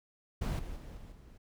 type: noise with level steps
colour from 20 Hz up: brown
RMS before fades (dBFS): -32 / -42 / -46 / -49 / -54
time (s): 0.41-1.38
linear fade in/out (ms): 10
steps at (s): 0.59 / 0.76 / 0.97 / 1.12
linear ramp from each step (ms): 2
effects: none